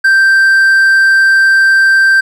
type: tone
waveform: triangle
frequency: 1568 Hz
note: G6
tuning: in tune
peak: -3 dBFS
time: 0.04-2.21 s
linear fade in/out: 10 ms
effects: none